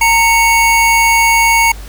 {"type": "tone pair together", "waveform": "square", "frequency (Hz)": [922, 2215], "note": ["A#5", "C#7"], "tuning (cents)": [-19, -2], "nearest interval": "octave + minor third", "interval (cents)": 1517, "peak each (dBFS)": -11, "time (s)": [0.01, 1.72], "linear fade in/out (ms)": 5, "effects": ["added 50 Hz sine -26 dBFS peak until 1.88 s", "pink hiss -36 dBFS RMS until 1.88 s"]}